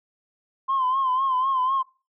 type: tone with vibrato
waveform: sine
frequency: 1046.5 Hz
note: C6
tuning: in tune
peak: -19 dBFS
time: 0.68-1.83 s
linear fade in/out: 20 ms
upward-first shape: sine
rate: 4 Hz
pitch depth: 68 cents each way
effects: noise-tail reverb RT60 0.3 s tail -20 dB re dry + tanh soft clip ceiling -16 dBFS